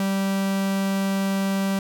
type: tone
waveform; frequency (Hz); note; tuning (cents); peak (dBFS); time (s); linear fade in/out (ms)
45% pulse; 194.8; G3; -11; -21; 0-1.79; 2
effects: none